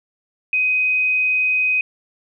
sine tone, 2511 Hz, D#7, 15 cents sharp, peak -15 dBFS, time 0.53-1.81 s, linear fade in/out 2 ms, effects none

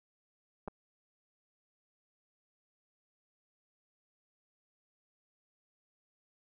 clicks, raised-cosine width 1 ms, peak -27 dBFS, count 2, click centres 0.677 / 0.682 s, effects none

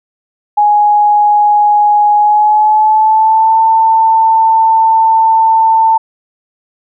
sine tone with pitch glide, 833 to 892.8 Hz, G#5 to A5, +5 to +25 cents, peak -5 dBFS, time 0.57-5.98 s, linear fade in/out 10 ms, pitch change +120 cents, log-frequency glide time 2.16-3.59 s, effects none

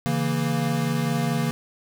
square chord, A# diminished, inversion first, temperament equal with one note detuned, 140.2 / 164.81 / 233.1 Hz, C#3 / E3 / A#3, +20 / 0 / 0 cents, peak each -27 dBFS, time 0.06-1.51 s, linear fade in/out 0 ms, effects none

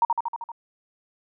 sine tone with echo, 932.3 Hz, A#5, in tune, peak -15 dBFS, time 0.02-0.05 s, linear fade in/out 2 ms, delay 78 ms, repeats 6, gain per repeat -3 dB, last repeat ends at 0.518 s, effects none

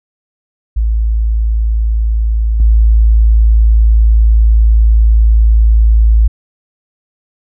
sine tone with level steps, 55 Hz, A1, in tune, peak -9 / -4 dBFS, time 0.76-6.28 s, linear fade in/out 10 ms, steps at 2.6 s, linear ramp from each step 2 ms, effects none

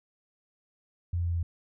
sine tone with pitch steps, 86.8 / 86.3 / 85.8 / 85.31 / 84.82 Hz, F2 / F2 / F2 / F2 / E2, -10 / -20 / -30 / -40 / +50 cents, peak -26 dBFS, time 1.13-1.43 s, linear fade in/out 5 ms, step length 60 ms, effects none

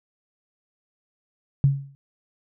sine tone with exponential decay, 138.59 Hz, C#3, in tune, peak -11 dBFS, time 1.64-1.95 s, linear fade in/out 0 ms, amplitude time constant 67 ms, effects none

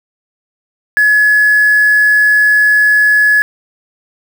sine tone with quantisation, 1700 Hz, G#6, 40 cents sharp, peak -6 dBFS, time 0.97-3.42 s, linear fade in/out 0 ms, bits 4, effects none

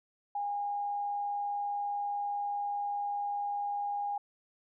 sine tone with amplitude modulation, 815 Hz, G#5, 33 cents flat, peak -30 dBFS, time 0.35-4.18 s, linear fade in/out 5 ms, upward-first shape sine, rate 80.1 Hz, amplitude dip 25%, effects none

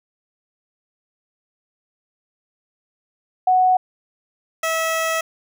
sine / 15% pulse tone pair in turn, 740 / 648.8 Hz, F#5 / E5, 0 / -28 cents, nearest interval major second, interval 228 cents, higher first, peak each -12 / -13 dBFS, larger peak first, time 3.47-3.77 / 4.63-5.21 s, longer second, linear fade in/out 5 ms, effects none

